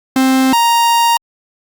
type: tone pair in turn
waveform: 45% pulse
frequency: 262.8 / 934 Hz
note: C4 / A#5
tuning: +8 / +3 cents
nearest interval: octave + minor seventh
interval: 2195 cents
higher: second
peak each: -9 dBFS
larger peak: neither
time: 0.16-0.53 / 0.53-1.17 s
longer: second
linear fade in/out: 2 ms
effects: Opus 48 kbps